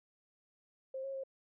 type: tone with pitch steps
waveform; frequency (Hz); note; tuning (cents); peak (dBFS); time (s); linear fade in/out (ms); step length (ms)
sine; 529 / 543 / 536; C5 / C#5 / C5; +19 / -36 / +42; -38; 0.94-1.237; 5; 99
effects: none